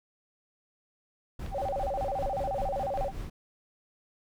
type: noise with tremolo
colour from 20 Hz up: brown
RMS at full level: -35 dBFS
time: 1.39-3.3 s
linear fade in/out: 5 ms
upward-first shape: triangle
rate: 5.1 Hz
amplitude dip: 60%
type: clicks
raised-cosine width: 0.3 ms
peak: -30 dBFS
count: 3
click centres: 1.463 / 1.685 / 2.975 s
type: tone with vibrato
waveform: sine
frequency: 660 Hz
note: E5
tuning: 2 cents sharp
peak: -29 dBFS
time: 1.51-3.12 s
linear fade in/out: 50 ms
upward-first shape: square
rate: 14 Hz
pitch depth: 290 cents each way
effects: none